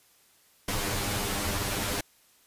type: noise with comb filter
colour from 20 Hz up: pink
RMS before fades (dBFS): -30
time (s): 0.68-2.01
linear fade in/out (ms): 5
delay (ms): 10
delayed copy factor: +1
effects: white hiss -62 dBFS RMS until 2.46 s + resampled to 32000 Hz